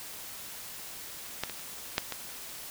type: clicks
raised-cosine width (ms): 0.2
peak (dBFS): -12 / -21 / -28 / -8 / -17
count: 5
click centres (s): 1.436 / 1.497 / 1.595 / 1.981 / 2.123
effects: white hiss -43 dBFS RMS until 2.7 s